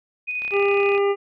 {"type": "tone with tremolo", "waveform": "sine", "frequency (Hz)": 2489, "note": "D#7", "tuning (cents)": 0, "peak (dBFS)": -23, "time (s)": [0.27, 0.98], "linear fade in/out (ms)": 20, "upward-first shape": "square", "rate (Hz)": 12, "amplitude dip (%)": 25}
{"type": "click train", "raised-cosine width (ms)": 0.3, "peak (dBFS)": -22, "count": 20, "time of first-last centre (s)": [0.42, 0.979], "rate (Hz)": 34}
{"type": "harmonic tone", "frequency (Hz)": 400.6, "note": "G4", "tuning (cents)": 38, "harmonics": [1, 2, 3, 5, 6, 7], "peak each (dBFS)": [-17, -29, -29, -33, -38, -38], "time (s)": [0.51, 1.16], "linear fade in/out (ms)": 50}
{"effects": []}